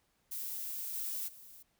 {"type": "noise with level steps", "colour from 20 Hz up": "violet", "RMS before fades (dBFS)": [-40, -38, -54], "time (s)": [0.31, 1.63], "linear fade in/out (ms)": 10, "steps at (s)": [0.93, 1.27], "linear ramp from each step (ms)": 20, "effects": ["pink hiss -75 dBFS RMS until 1.79 s"]}